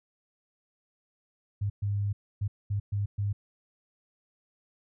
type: tone bursts at uneven times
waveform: sine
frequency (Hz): 101.5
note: G#2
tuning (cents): -39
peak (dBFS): -26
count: 6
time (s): 1.61-1.7 / 1.82-2.13 / 2.41-2.48 / 2.7-2.8 / 2.92-3.06 / 3.18-3.33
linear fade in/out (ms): 10
effects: none